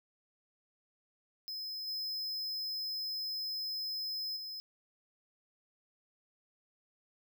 square tone with level steps, 5100 Hz, D#8, 42 cents sharp, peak -39 / -36 / -41 dBFS, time 1.48-4.6 s, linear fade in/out 0 ms, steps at 1.87 / 4.36 s, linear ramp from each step 10 ms, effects none

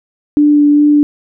sine tone with vibrato, 293.7 Hz, D4, in tune, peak -5 dBFS, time 0.37-1.03 s, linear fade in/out 0 ms, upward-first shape sine, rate 2.5 Hz, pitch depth 11 cents each way, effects none

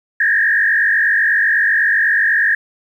sine tone with frequency modulation, 1744 Hz, A6, 16 cents flat, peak -11 dBFS, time 0.2-2.55 s, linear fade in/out 5 ms, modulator 48.1 Hz, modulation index 2.5, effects 8-bit

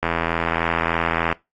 click train, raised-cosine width 0.5 ms, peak -5 dBFS, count 109, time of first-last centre 0.03-1.327 s, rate 83.3 Hz, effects noise-tail reverb RT60 0.2 s tail -20 dB re dry + AAC 48 kbps

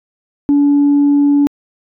sine tone, 286.4 Hz, D4, 43 cents flat, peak -6 dBFS, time 0.49-1.47 s, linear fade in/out 0 ms, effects tanh soft clip ceiling -5 dBFS

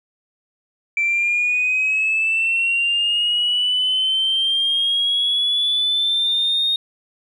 sine linear sweep, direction up, 2332 to 3711 Hz, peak -15 dBFS, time 0.97-6.76 s, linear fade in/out 2 ms, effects tanh soft clip ceiling -12 dBFS

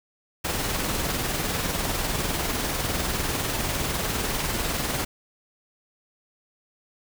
pink noise with tremolo, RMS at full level -25 dBFS, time 0.44-5.05 s, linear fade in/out 10 ms, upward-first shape triangle, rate 20 Hz, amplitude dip 45%, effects none

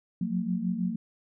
sine tone cluster, 178.6 / 184.9 / 228.2 Hz, F3 / F#3 / A#3, +39 / -1 / -37 cents, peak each -31 dBFS, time 0.21-0.96 s, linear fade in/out 5 ms, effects none

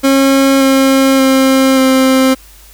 30% pulse tone with pitch steps, 271.6 / 268.6 / 265.7 / 262.8 Hz, C#4 / C4 / C4 / C4, -35 / +46 / +27 / +8 cents, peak -4 dBFS, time 0.03-2.35 s, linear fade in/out 20 ms, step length 580 ms, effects added 50 Hz sine -39 dBFS peak until 2.73 s + white hiss -41 dBFS RMS until 2.73 s

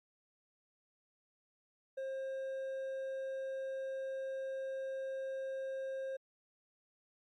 triangle tone with hard clipping, 533 Hz, C5, 32 cents sharp, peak -39 dBFS, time 1.97-6.17 s, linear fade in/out 10 ms, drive 7 dB, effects Opus 48 kbps

